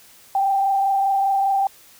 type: tone with frequency modulation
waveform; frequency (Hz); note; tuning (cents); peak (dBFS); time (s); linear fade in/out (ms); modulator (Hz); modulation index
sine; 785; G5; +2; -16; 0.35-1.67; 2; 25; 0.61
effects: white hiss -49 dBFS RMS until 1.99 s